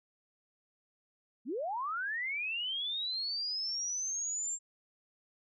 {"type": "linear sweep", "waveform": "sine", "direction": "up", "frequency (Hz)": [200, 7459], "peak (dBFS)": -33, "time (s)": [1.45, 4.59], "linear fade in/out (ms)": 50, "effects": []}